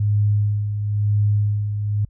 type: tone with tremolo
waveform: sine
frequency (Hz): 103.83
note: G#2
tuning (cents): 0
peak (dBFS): -14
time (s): 0-2.05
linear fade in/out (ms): 5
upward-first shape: sine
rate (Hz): 1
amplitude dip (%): 55
effects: added 50 Hz sine -47 dBFS peak until 2.09 s